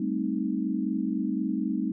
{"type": "chord", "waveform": "sine", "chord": "A half-diminished seventh", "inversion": "third", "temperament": "equal", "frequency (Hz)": [196, 220, 261.6, 311.1], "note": ["G3", "A3", "C4", "Eb4"], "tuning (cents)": [0, 0, 0, 0], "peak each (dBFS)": -31, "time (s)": [0, 1.92], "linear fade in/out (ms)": 5, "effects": []}